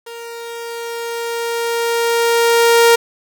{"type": "tone with level ramp", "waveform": "sawtooth", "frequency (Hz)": 466.2, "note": "A#4", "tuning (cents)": 0, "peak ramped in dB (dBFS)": [-26, -3], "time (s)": [0.06, 2.96], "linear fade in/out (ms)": 10, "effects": ["7-bit"]}